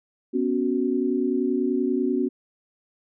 sine chord, B suspended second, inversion none, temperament equal, 246.9 / 277.2 / 370 Hz, B3 / C#4 / F#4, 0 / 0 / 0 cents, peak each -25 / -25 / -25 dBFS, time 0.33-2.29 s, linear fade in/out 20 ms, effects none

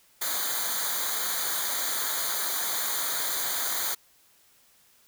white noise with comb filter, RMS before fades -29 dBFS, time 0.21-3.95 s, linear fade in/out 10 ms, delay 0.37 ms, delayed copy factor -1, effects white hiss -61 dBFS RMS until 5.07 s

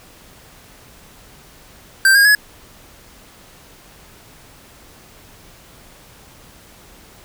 square tone with pitch steps, 1568 / 1627.1 / 1688.3 Hz, G6 / G#6 / G#6, 0 / -36 / +28 cents, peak -9 dBFS, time 2.05-2.35 s, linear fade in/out 2 ms, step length 100 ms, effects pink hiss -45 dBFS RMS until 7.24 s

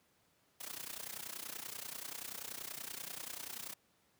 white noise with amplitude modulation, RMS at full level -42 dBFS, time 0.6-3.74 s, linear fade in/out 10 ms, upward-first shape sine, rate 30.4 Hz, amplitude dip 85%, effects pink hiss -73 dBFS RMS until 4.19 s + high-pass 100 Hz 12 dB/octave

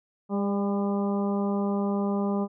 harmonic tone with a mistuned harmonic, 201.1 Hz, G3, 44 cents sharp, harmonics 1 / 2 / 3 / 4 / 5 / 6, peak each -25 / -31 / -35 / -37 / -39 / -41 dBFS, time 0.29-2.48 s, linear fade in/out 50 ms, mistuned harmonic 3, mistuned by -21 cents, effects none

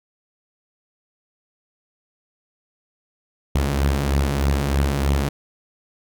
sawtooth beating tone pair, 69.1 / 72.3 Hz, C#2 / D2, -5 / -27 cents, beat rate 3.2 Hz, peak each -15 / -20 dBFS, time 3.55-5.29 s, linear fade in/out 5 ms, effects none

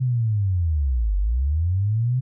sine linear two-way sweep, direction down then up, 130.81 to 46.25 to 130.81 Hz, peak -18 dBFS, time 0-2.21 s, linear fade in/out 20 ms, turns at 1.17 s, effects none

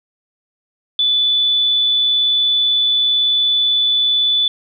sine tone, 3479 Hz, A7, 20 cents flat, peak -12 dBFS, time 0.99-4.48 s, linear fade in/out 2 ms, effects none

